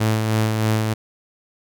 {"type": "tone with tremolo", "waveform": "sawtooth", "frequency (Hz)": 109.5, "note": "A2", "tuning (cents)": -8, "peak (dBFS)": -12, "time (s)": [0, 0.94], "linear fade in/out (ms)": 10, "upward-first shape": "sine", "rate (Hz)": 3.2, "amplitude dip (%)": 35, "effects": []}